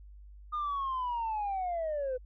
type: linear sweep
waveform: sine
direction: down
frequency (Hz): 1227 to 494.8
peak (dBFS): -29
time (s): 0.52-2.18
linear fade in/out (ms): 20
effects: tanh soft clip ceiling -28 dBFS + added 50 Hz sine -48 dBFS peak until 2.25 s